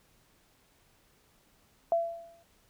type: tone with exponential decay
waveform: sine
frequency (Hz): 674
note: E5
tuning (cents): +38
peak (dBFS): -21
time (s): 1.92-2.43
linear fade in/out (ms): 1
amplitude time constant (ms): 110
effects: pink hiss -66 dBFS RMS until 2.69 s